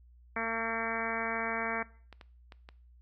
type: harmonic tone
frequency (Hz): 226.9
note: A#3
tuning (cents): -47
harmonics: 1 / 2 / 3 / 4 / 5 / 6 / 7 / 8 / 9 / 10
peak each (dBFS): -40 / -40 / -40 / -40 / -40 / -40 / -40 / -40 / -40 / -40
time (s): 0.36-1.83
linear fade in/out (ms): 5
type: clicks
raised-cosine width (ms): 0.3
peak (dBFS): -32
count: 4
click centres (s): 2.127 / 2.212 / 2.522 / 2.689
effects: noise-tail reverb RT60 0.5 s tail -20 dB re dry + added 60 Hz sine -55 dBFS peak until 3.01 s